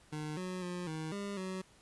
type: tone with pitch steps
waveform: 25% pulse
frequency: 152.4 / 183.5 / 178.2 / 157.8 / 201.2 / 187.4 Hz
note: D#3 / F#3 / F3 / D#3 / G3 / F#3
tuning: -36 / -14 / +35 / +25 / +45 / +22 cents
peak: -34 dBFS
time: 0.12-1.62 s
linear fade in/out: 10 ms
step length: 250 ms
effects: pink hiss -63 dBFS RMS until 1.81 s + resampled to 24000 Hz